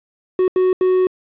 triangle tone bursts at uneven times, 370 Hz, F#4, in tune, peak -10 dBFS, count 3, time 0.39-0.48 / 0.56-0.73 / 0.81-1.07 s, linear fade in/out 2 ms, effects resampled to 8000 Hz + 8-bit

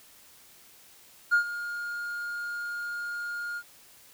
triangle tone with ADSR envelope, 1419 Hz, F6, 27 cents sharp, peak -14 dBFS, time 1.31-3.63 s, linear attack 28 ms, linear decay 95 ms, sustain -16 dB, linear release 59 ms, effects tanh soft clip ceiling -15 dBFS + white hiss -55 dBFS RMS until 4.13 s

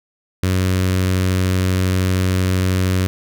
sawtooth tone with notch filter, 92.9 Hz, F#2, 7 cents sharp, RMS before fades -17 dBFS, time 0.43-3.07 s, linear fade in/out 0 ms, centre 800 Hz, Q 1.3, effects none

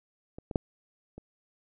clicks, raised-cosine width 2 ms, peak -28 / -23 / -11 / -30 dBFS, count 4, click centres 0.385 / 0.512 / 0.558 / 1.18 s, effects none

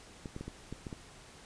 clicks, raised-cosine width 3 ms, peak -27 dBFS, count 7, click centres 0.258 / 0.364 / 0.41 / 0.48 / 0.726 / 0.868 / 0.928 s, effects pink hiss -54 dBFS RMS until 1.45 s + resampled to 22050 Hz

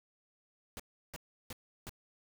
pink noise bursts, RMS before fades -44 dBFS, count 4, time 0.77-1.894 s, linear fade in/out 0 ms, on 26 ms, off 340 ms, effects none

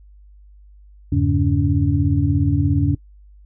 sine tone cluster, 83.6 / 100.5 / 140.2 / 285.3 Hz, E2 / G2 / C#3 / C#4, +25 / +44 / +20 / +50 cents, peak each -20 dBFS, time 1.12-2.95 s, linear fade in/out 5 ms, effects noise-tail reverb RT60 0.1 s tail -21 dB re dry + added 50 Hz sine -43 dBFS peak until 3.45 s

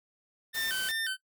25% pulse tone with vibrato, 1661.2 Hz, G#6, in tune, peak -27 dBFS, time 0.53-1.17 s, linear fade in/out 50 ms, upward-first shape square, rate 2.8 Hz, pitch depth 140 cents each way
white noise, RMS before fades -39 dBFS, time 0.54-0.92 s, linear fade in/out 10 ms
effects noise-tail reverb RT60 0.1 s tail -17 dB re dry

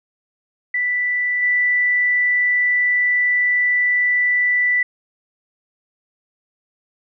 sine tone with level steps, 1975.5 Hz, B6, in tune, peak -17 / -14 dBFS, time 0.74-4.83 s, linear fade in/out 5 ms, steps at 1.42 s, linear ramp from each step 10 ms, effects none

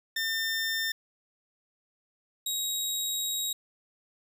20% pulse tone pair in turn, 1800 / 3804 Hz, A6 / A#7, +39 / +34 cents, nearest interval octave + minor second, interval 1295 cents, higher second, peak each -23 dBFS, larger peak neither, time 0.16-0.92 / 2.46-3.53 s, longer second, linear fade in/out 5 ms, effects none

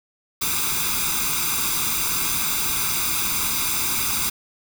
white noise with comb filter, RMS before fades -23 dBFS, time 0.41-4.3 s, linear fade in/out 10 ms, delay 0.82 ms, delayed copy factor +0.9, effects none

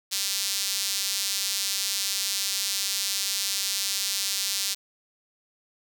sawtooth tone with high-pass filter, 197.3 Hz, G3, 11 cents sharp, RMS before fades -28 dBFS, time 0.11-4.75 s, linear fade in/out 20 ms, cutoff 4500 Hz, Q 1.4, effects none

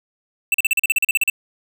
square tone bursts, 2664 Hz, E7, 18 cents sharp, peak -14 dBFS, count 13, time 0.52-1.299 s, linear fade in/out 2 ms, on 23 ms, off 40 ms, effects none

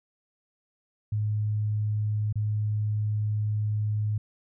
sine tone with dropouts, 106 Hz, G#2, 36 cents sharp, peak -24 dBFS, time 1.12-4.18 s, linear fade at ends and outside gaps 5 ms, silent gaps 2.327-2.356 s, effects none

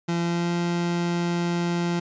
30% pulse tone with pitch glide, 170.6 to 172.78 Hz, F3 to F3, -40 to -18 cents, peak -20 dBFS, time 0.08-2 s, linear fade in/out 10 ms, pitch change +22 cents, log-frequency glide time 0.2-0.52 s, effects resampled to 16000 Hz

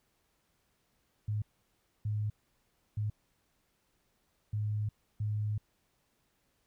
sine tone bursts at uneven times, 105.7 Hz, G#2, 31 cents sharp, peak -30 dBFS, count 5, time 1.28-1.42 / 2.05-2.3 / 2.97-3.1 / 4.53-4.89 / 5.2-5.58 s, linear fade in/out 5 ms, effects pink hiss -75 dBFS RMS until 6.66 s

